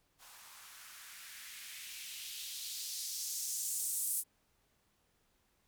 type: noise with band-pass filter sweep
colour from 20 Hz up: violet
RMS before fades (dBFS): -42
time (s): 0.18-4.24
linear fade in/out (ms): 50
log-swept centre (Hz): 860 to 10000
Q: 1.8
effects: pink hiss -75 dBFS RMS until 5.67 s